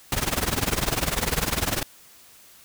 pink noise with tremolo, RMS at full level -21 dBFS, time 0.12-1.83 s, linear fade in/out 2 ms, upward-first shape triangle, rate 20 Hz, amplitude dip 95%, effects white hiss -51 dBFS RMS until 2.64 s

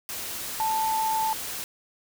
sine tone in noise, 882 Hz, A5, 4 cents sharp, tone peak -23 dBFS, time 0.6-1.33 s, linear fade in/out 0 ms, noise white, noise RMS -34 dBFS, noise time 0.09-1.64 s, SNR +8 dB, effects none

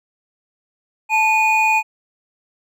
triangle tone pair together, 876.7 / 2464 Hz, A5 / D#7, -7 / -17 cents, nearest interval octave + tritone, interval 1790 cents, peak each -14 dBFS, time 1.09-1.83 s, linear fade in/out 50 ms, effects none

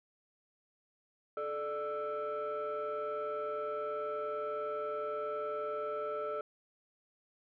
sine tone cluster, 434.2 / 595 / 1324 Hz, A4 / D5 / E6, -23 / +22 / +7 cents, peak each -37 / -37 / -38 dBFS, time 1.37-6.41 s, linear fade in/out 2 ms, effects tanh soft clip ceiling -30 dBFS

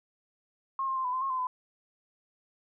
sine tone with pitch steps, 1075 / 1061 / 1049 / 998 / 1035 / 1082 / 1031 / 1009 Hz, C6 / C6 / C6 / B5 / C6 / C#6 / C6 / B5, +47 / +24 / +4 / +18 / -19 / -42 / -26 / +37 cents, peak -28 dBFS, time 0.79-1.47 s, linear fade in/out 2 ms, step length 85 ms, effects none

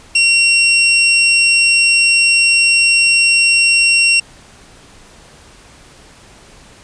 sawtooth tone, 2740 Hz, F7, 34 cents flat, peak -5 dBFS, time 0.15-4.2 s, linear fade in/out 5 ms, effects pink hiss -42 dBFS RMS until 6.83 s + resampled to 22050 Hz

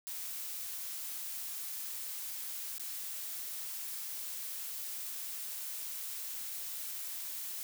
blue noise with dropouts, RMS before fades -41 dBFS, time 0.07-7.63 s, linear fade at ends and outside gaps 0 ms, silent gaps 2.781-2.797 s, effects none

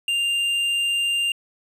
sine tone with tanh clipping, 2794 Hz, F7, in tune, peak -21 dBFS, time 0.08-1.32 s, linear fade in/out 2 ms, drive 8 dB, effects resampled to 32000 Hz

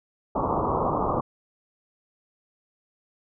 white low-pass noise, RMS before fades -25 dBFS, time 0.35-1.21 s, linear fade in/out 10 ms, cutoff 1200 Hz, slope 96 dB/octave, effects none

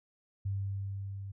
sine tone with level ramp, 98.4 Hz, G2, 7 cents sharp, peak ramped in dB -30 to -39 dBFS, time 0.45-1.32 s, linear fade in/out 10 ms, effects none

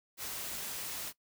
white noise, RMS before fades -40 dBFS, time 0.17-1.13 s, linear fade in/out 50 ms, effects noise-tail reverb RT60 0.1 s tail -19 dB re dry

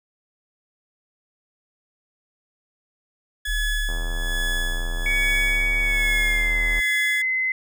30% pulse tone with tremolo, 1700 Hz, G#6, 40 cents sharp, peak -21 dBFS, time 3.45-7.22 s, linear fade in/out 5 ms, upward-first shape sine, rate 1.2 Hz, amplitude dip 65%
sine linear two-way sweep, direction down then up, 39.27 to 30.64 to 39.27 Hz, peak -23 dBFS, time 3.47-6.81 s, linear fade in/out 20 ms, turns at 4.57 s
click train, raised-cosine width 1 ms, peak -24 dBFS, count 245, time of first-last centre 3.89-6.791 s, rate 84.1 Hz
sine tone with pitch glide, 2246 to 2048 Hz, C#7 to C7, +22 to -38 cents, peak -20 dBFS, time 5.06-7.52 s, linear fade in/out 2 ms, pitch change -160 cents, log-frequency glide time 5.8-6.62 s
effects none

